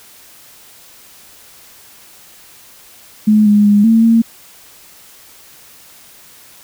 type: tone with pitch steps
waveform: sine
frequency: 213.2 / 207.3 / 205.5 / 225.8 / 228.3 Hz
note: G#3 / G#3 / G#3 / A3 / A#3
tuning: +46 / -3 / -18 / +45 / -36 cents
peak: -6 dBFS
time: 3.27-4.22 s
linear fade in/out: 10 ms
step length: 190 ms
effects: white hiss -42 dBFS RMS until 6.63 s